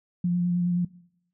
sine tone with vibrato, 176.1 Hz, F3, 15 cents sharp, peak -21 dBFS, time 0.24-0.85 s, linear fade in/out 5 ms, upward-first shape square, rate 9.5 Hz, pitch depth 14 cents each way, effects noise-tail reverb RT60 0.7 s tail -20 dB re dry

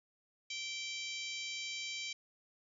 harmonic tone with a mistuned harmonic, 784 Hz, G5, in tune, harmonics 3 / 4 / 5 / 6 / 7 / 8 / 9, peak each -43 / -45 / -47 / -49 / -50 / -51 / -52 dBFS, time 0.5-2.13 s, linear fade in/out 5 ms, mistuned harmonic 3, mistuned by -19 cents, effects none

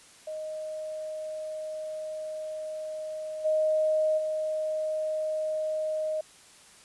sine tone with level steps, 622.3 Hz, D#5, in tune, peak -33 / -22 / -27 dBFS, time 0.27-6.21 s, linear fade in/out 5 ms, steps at 3.44 / 4.17 s, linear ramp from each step 20 ms, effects white hiss -54 dBFS RMS until 6.84 s + resampled to 24000 Hz

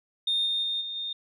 sine tone with level steps, 3653 Hz, A#7, 36 cents flat, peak -22 / -24 / -26 / -32 / -30 dBFS, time 0.27-1.13 s, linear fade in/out 5 ms, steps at 0.45 / 0.62 / 0.8 / 0.95 s, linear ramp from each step 20 ms, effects tanh soft clip ceiling -19 dBFS

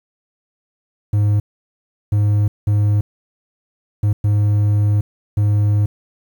triangle tone bursts at uneven times, 103.7 Hz, G#2, 2 cents flat, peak -10 dBFS, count 6, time 1.13-1.4 / 2.12-2.48 / 2.67-3.01 / 4.03-4.13 / 4.24-5.01 / 5.37-5.86 s, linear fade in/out 5 ms, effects 8-bit

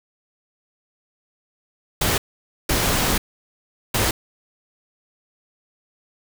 pink noise bursts at uneven times, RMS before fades -20 dBFS, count 3, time 2.01-2.18 / 2.69-3.18 / 3.94-4.11 s, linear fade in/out 5 ms, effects none

